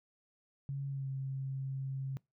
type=tone with pitch glide; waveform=sine; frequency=138.59 to 134.49 Hz; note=C#3 to C3; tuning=0 to +48 cents; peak=-35 dBFS; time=0.69-2.17 s; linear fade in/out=0 ms; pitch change=-52 cents; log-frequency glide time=0.88-1.09 s; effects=noise-tail reverb RT60 0.2 s tail -23 dB re dry